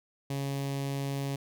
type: tone with notch filter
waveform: sawtooth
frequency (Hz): 138.59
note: C#3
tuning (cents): 0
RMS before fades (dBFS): -33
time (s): 0.3-1.36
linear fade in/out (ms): 5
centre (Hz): 1400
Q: 1.5
effects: none